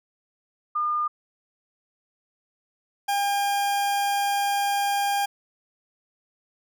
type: tone pair in turn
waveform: sine / 40% pulse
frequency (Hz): 1211 / 805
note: D#6 / G5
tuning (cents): -47 / +46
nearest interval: perfect fifth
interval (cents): 707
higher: first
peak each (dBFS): -22 / -21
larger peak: second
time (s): 0.75-1.08 / 3.08-5.26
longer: second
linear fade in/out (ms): 10
effects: none